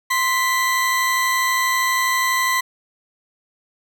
40% pulse tone pair together, 1043.9 / 1975.5 Hz, C6 / B6, -4 / 0 cents, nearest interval major seventh, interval 1104 cents, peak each -19 dBFS, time 0.1-2.61 s, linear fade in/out 10 ms, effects none

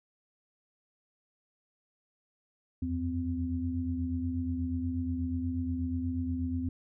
sine tone cluster, 83.4 / 91.7 / 256.8 Hz, E2 / F#2 / C4, +21 / -15 / -32 cents, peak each -34 / -39 / -32 dBFS, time 2.82-6.69 s, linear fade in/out 5 ms, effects none

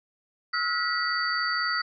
sine tone cluster, 1289 / 1433 / 1943 / 4593 Hz, E6 / F6 / B6 / D8, -39 / +44 / -29 / -39 cents, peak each -30 dBFS, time 0.53-1.82 s, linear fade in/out 10 ms, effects none

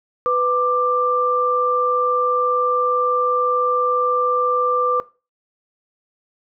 sine tone pair together, 497.4 / 1183 Hz, B4 / D6, +12 / +12 cents, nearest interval octave + minor third, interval 1500 cents, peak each -19 / -17 dBFS, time 0.26-5 s, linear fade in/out 0 ms, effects noise-tail reverb RT60 0.3 s tail -18 dB re dry

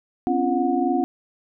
sine tone cluster, 255.9 / 279.3 / 342.2 / 729 Hz, C4 / C#4 / F4 / F#5, -38 / +13 / -35 / -26 cents, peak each -24 dBFS, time 0.27-1.04 s, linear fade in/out 0 ms, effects none

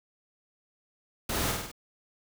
pink noise with echo, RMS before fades -31 dBFS, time 1.29-1.52 s, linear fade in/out 5 ms, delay 49 ms, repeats 4, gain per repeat -3 dB, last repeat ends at 1.716 s, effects none

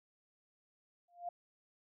sine tone with exponential growth, 698.5 Hz, F5, in tune, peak -35 dBFS, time 1.08-1.29 s, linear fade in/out 5 ms, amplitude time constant 45 ms, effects none

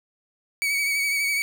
40% pulse tone with vibrato, 2257 Hz, C#7, 31 cents sharp, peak -21 dBFS, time 0.62-1.42 s, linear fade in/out 0 ms, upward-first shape sine, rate 12 Hz, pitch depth 33 cents each way, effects none

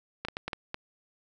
clicks, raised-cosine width 0.3 ms, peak -17 dBFS, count 6, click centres 0.25 / 0.285 / 0.369 / 0.48 / 0.532 / 0.744 s, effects none

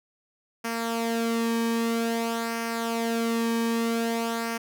sawtooth tone with flanger, 230 Hz, A#3, 23 cents flat, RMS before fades -27 dBFS, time 0.64-4.58 s, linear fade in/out 10 ms, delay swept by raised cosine 0.26 to 1.46 ms, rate 0.51 Hz, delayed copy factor -0.55, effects none

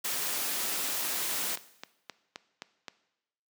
white noise, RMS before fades -32 dBFS, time 0.04-1.56 s, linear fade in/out 10 ms
click train, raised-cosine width 0.2 ms, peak -21 dBFS, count 8, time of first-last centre 1.05-2.882 s, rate 3.82 Hz
effects noise-tail reverb RT60 0.9 s tail -17 dB re dry + high-pass 200 Hz 12 dB/octave

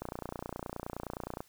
click train, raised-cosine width 1 ms, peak -23 dBFS, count 42, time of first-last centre 0.02-1.405 s, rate 29.6 Hz, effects white hiss -64 dBFS RMS until 1.48 s

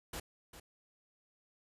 pink noise with echo, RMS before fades -42 dBFS, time 0.13-0.2 s, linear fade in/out 5 ms, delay 400 ms, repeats 1, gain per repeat -11 dB, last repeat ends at 0.6 s, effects resampled to 32000 Hz

